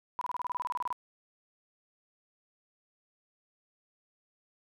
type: tone bursts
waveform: sine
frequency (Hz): 987.8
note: B5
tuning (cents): 0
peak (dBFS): -30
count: 15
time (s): 0.19-0.927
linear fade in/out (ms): 0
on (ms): 23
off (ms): 28
effects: none